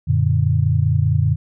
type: chord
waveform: sine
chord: Gb augmented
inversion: none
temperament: equal with one note detuned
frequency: 91.65 / 116.54 / 146.83 Hz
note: Gb2 / Bb2 / D3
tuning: -16 / 0 / 0 cents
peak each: -18 dBFS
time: 0.07-1.36 s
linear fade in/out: 20 ms
effects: none